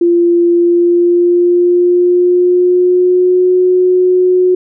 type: tone with pitch glide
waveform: sine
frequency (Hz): 344.9 to 365.2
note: F4 to F#4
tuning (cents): -22 to -23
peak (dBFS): -6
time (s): 0.01-4.55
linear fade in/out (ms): 5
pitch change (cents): +99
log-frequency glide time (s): 0.5-3.53
effects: none